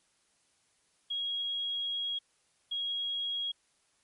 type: tone bursts at uneven times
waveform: sine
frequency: 3297 Hz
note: G#7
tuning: 13 cents flat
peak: -31 dBFS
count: 2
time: 1.1-2.19 / 2.71-3.52 s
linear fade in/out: 10 ms
effects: white hiss -71 dBFS RMS until 4.03 s + MP3 48 kbps